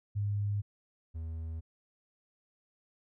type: tone pair in turn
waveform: sine / triangle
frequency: 102.3 / 80.99 Hz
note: G#2 / E2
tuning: -26 / -30 cents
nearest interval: major third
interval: 404 cents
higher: first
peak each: -29 / -34 dBFS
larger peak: first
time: 0.15-0.62 / 1.14-1.61 s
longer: neither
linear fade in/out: 20 ms
effects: none